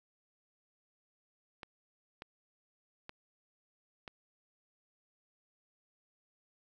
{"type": "clicks", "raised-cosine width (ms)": 0.3, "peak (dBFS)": -28, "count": 4, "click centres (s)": [1.632, 2.221, 3.094, 4.078], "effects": ["11-bit"]}